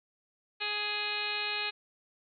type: harmonic tone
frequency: 417.1 Hz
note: G#4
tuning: 7 cents sharp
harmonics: 1 / 2 / 3 / 4 / 5 / 6 / 7 / 8 / 9 / 10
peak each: -45 / -42 / -44 / -41 / -43 / -35 / -41 / -45 / -40 / -39 dBFS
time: 0.6-1.71 s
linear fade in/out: 20 ms
effects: none